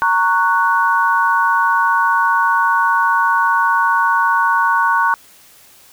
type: chord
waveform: sine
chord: F# major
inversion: first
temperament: just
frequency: 925 / 1110 / 1480 Hz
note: A#5 / C#6 / F#6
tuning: -14 / +2 / 0 cents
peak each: -16 dBFS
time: 0.02-5.14 s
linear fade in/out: 0 ms
effects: white hiss -46 dBFS RMS until 5.92 s